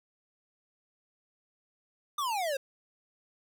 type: exponential sweep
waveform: square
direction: down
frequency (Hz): 1219 to 523.3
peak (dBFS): -30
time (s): 2.18-2.57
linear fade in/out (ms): 5
effects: none